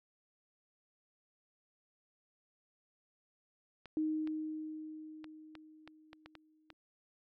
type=clicks; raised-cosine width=0.3 ms; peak=-34 dBFS; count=9; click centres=3.857 / 4.274 / 5.243 / 5.553 / 5.876 / 6.131 / 6.26 / 6.353 / 6.703 s
type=tone with exponential decay; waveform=sine; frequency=311.1 Hz; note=D#4; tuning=in tune; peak=-30 dBFS; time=3.97-6.73 s; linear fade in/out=1 ms; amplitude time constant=600 ms
effects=none